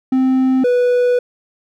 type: tone pair in turn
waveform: triangle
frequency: 260.6 / 491.9 Hz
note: C4 / B4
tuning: -7 / -7 cents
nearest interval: major seventh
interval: 1100 cents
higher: second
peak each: -9 dBFS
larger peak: neither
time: 0.12-0.64 / 0.64-1.19 s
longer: second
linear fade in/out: 5 ms
effects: none

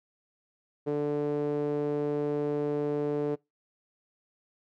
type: tone with band-pass filter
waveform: sawtooth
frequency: 146.83 Hz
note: D3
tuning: in tune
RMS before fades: -29 dBFS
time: 0.86-3.36 s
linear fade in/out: 20 ms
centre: 410 Hz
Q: 3.7
effects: noise-tail reverb RT60 0.2 s tail -24 dB re dry

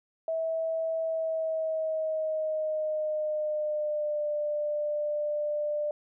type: tone with pitch glide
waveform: sine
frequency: 649 to 595.1 Hz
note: E5 to D5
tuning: -27 to +23 cents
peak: -27 dBFS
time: 0.28-5.91 s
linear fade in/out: 2 ms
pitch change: -150 cents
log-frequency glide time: 1.02-4.27 s
effects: none

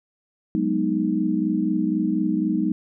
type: chord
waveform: sine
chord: G# minor seventh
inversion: third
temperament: equal with one note detuned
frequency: 185 / 209 / 246.9 / 311.1 Hz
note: F#3 / G#3 / B3 / D#4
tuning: 0 / +11 / 0 / 0 cents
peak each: -26 / -25 / -27 / -23 dBFS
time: 0.55-2.72 s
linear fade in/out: 0 ms
effects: none

